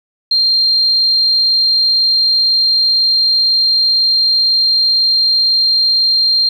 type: tone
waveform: sine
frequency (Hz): 4186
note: C8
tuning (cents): 0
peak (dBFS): -9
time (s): 0.31-6.49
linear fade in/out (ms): 5
effects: 7-bit